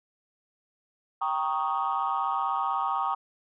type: chord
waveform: sine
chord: Eb dominant seventh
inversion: first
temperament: equal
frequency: 784 / 932.3 / 1108.7 / 1244.5 Hz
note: G5 / Bb5 / Db6 / Eb6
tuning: 0 / 0 / 0 / 0 cents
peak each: -30 dBFS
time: 1.21-3.15 s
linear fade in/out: 10 ms
effects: tanh soft clip ceiling -18 dBFS